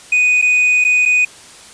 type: tone with dropouts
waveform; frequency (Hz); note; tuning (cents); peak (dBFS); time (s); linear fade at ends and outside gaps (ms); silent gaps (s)
triangle; 2485; D#7; -3; -8; 0.12-1.25; 5; 0.416-0.423 / 0.842-0.848 / 1.054-1.058
effects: white hiss -39 dBFS RMS until 1.73 s + resampled to 22050 Hz